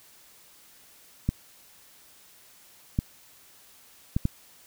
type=clicks; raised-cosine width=5 ms; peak=-11 dBFS; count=4; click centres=1.29 / 2.989 / 4.165 / 4.254 s; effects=white hiss -55 dBFS RMS until 4.66 s